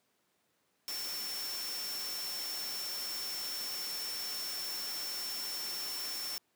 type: tone in noise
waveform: sine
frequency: 5410 Hz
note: E8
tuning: 44 cents sharp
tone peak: -38 dBFS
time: 0.88-6.38 s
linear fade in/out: 0 ms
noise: white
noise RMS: -42 dBFS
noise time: 0.88-6.38 s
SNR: +1 dB
effects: pink hiss -75 dBFS RMS until 6.55 s + high-pass 200 Hz 12 dB/octave